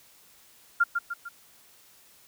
sine tone with echo, 1396.9 Hz, F6, in tune, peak -17 dBFS, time 0.8-0.84 s, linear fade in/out 10 ms, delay 150 ms, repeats 3, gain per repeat -6 dB, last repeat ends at 1.29 s, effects white hiss -57 dBFS RMS until 2.27 s

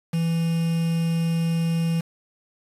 triangle tone with quantisation, 165.7 Hz, E3, 9 cents sharp, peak -18 dBFS, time 0.13-2.01 s, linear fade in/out 10 ms, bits 6, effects resampled to 32000 Hz

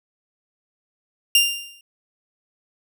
sawtooth tone with exponential decay, 2794 Hz, F7, in tune, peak -7 dBFS, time 1.35-1.81 s, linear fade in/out 2 ms, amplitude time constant 100 ms, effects none

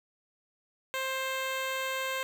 10% pulse tone with notch filter, 527 Hz, C5, 12 cents sharp, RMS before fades -33 dBFS, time 0.94-2.23 s, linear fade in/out 0 ms, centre 10000 Hz, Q 1.7, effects none

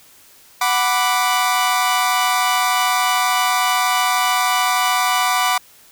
sawtooth chord, B minor, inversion second, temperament equal, 740 / 987.8 / 1174.7 Hz, F#5 / B5 / D6, 0 / 0 / 0 cents, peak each -16 dBFS, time 0.61-5.58 s, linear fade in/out 5 ms, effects white hiss -48 dBFS RMS until 5.91 s

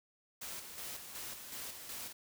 white noise with tremolo, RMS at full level -44 dBFS, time 0.41-2.13 s, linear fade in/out 10 ms, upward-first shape square, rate 2.7 Hz, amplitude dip 45%, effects none

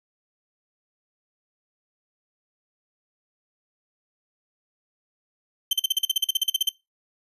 40% pulse tone bursts, 3103 Hz, G7, 18 cents flat, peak -17 dBFS, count 16, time 5.71-6.692 s, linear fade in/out 5 ms, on 22 ms, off 42 ms, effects noise-tail reverb RT60 0.2 s tail -20 dB re dry + resampled to 32000 Hz

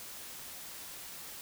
silence, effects white hiss -46 dBFS RMS until 1.41 s

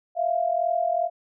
sine tone pair together, 656 / 698.5 Hz, E5 / F5, -9 / 0 cents, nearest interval minor second, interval 109 cents, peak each -25 / -23 dBFS, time 0.15-1.1 s, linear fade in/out 50 ms, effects none

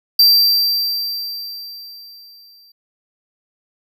square tone with exponential decay, 4699 Hz, D8, in tune, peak -7 dBFS, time 0.19-2.72 s, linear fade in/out 5 ms, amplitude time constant 550 ms, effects none

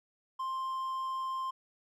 triangle tone, 1051 Hz, C6, 7 cents sharp, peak -31 dBFS, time 0.39-1.51 s, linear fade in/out 10 ms, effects none

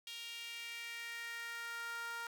sawtooth tone with high-pass filter sweep, 466.2 Hz, A#4, in tune, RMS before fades -45 dBFS, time 0.07-2.27 s, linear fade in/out 2 ms, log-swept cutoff 3100 to 1200 Hz, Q 3.2, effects none

